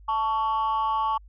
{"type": "tone pair together", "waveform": "sine", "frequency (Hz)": [880, 1121.6], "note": ["A5", "C#6"], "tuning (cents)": [0, 20], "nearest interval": "major third", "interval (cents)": 420, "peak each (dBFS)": -23, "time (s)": [0.08, 1.18], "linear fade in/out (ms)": 10, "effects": ["tanh soft clip ceiling -19 dBFS", "added 50 Hz sine -46 dBFS peak until 1.28 s"]}